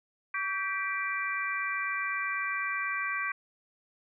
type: harmonic tone with a mistuned harmonic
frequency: 392 Hz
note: G4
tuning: in tune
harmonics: 3 / 4 / 5 / 6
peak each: -35 / -35 / -35 / -35 dBFS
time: 0.34-3.32 s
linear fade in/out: 5 ms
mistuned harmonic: 3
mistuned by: -51 cents
effects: none